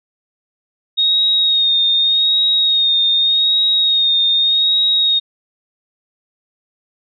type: tone with vibrato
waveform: sine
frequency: 3727 Hz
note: A#7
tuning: 1 cent flat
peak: -11 dBFS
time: 0.97-5.2 s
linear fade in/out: 20 ms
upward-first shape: sine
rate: 0.84 Hz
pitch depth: 34 cents each way
effects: none